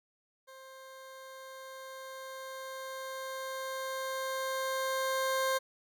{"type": "tone with level ramp", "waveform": "20% pulse", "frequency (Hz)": 528, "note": "C5", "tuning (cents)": 16, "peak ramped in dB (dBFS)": [-45, -23], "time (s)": [0.47, 5.59], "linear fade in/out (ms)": 20, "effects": []}